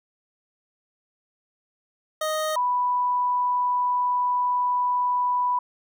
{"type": "tone pair in turn", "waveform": ["25% pulse", "sine"], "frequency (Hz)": [622.3, 987.8], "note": ["D#5", "B5"], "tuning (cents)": [0, 0], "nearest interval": "minor sixth", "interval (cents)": 800, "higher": "second", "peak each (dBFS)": -20, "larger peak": "neither", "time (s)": [[2.21, 2.56], [2.56, 5.59]], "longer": "second", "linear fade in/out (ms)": 5, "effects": []}